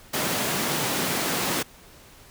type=high-pass noise; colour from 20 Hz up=pink; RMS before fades=-26 dBFS; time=0.13-1.63 s; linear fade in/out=10 ms; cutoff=140 Hz; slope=24 dB/octave; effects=pink hiss -50 dBFS RMS until 2.3 s